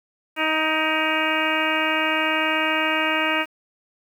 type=harmonic tone with a mistuned harmonic; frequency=313.6 Hz; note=D#4; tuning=14 cents sharp; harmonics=1 / 2 / 3 / 4 / 5 / 6 / 7 / 8 / 9; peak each=-28 / -28 / -28 / -28 / -28 / -28 / -28 / -28 / -28 dBFS; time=0.36-3.46 s; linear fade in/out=50 ms; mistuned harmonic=7; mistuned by=+66 cents; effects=8-bit